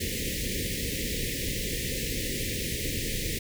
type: band-stop noise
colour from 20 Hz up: pink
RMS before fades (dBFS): -31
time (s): 0-3.39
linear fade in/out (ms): 10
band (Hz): 540 to 1800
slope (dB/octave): 96
effects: none